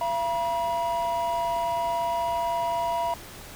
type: tone pair together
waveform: triangle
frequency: 680.2 / 962 Hz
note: F5 / B5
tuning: -46 / -46 cents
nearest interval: tritone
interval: 600 cents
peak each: -25 / -24 dBFS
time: 0.01-3.14 s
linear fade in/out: 2 ms
effects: tanh soft clip ceiling -16 dBFS + pink hiss -43 dBFS RMS until 3.55 s